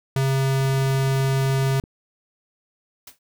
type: tone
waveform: square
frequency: 134.6 Hz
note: C3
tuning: 49 cents sharp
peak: -19 dBFS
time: 0.16-1.8 s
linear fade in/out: 2 ms
type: click train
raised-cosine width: 3 ms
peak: -27 dBFS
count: 30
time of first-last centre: 0.61-1.839 s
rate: 23.6 Hz
type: noise with exponential decay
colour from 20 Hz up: white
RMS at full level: -36 dBFS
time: 3.07-3.19 s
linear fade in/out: 5 ms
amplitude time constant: 25 ms
effects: none